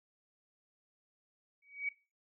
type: tone with exponential growth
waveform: sine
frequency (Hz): 2263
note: C#7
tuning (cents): +35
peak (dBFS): -30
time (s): 1.62-1.89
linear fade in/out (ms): 5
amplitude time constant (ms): 58
effects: noise-tail reverb RT60 0.3 s tail -17 dB re dry